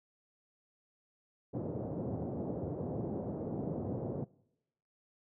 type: band-pass noise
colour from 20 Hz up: pink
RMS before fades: -38 dBFS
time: 1.53-4.25 s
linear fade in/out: 20 ms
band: 100 to 610 Hz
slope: 24 dB/octave
effects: noise-tail reverb RT60 0.9 s tail -24 dB re dry